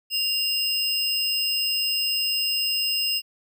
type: tone pair together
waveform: square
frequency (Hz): 2794 / 5074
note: F7 / D#8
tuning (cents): 0 / +33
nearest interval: minor seventh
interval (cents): 1033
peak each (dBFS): -26 / -25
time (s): 0.1-3.22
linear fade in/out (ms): 50
effects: none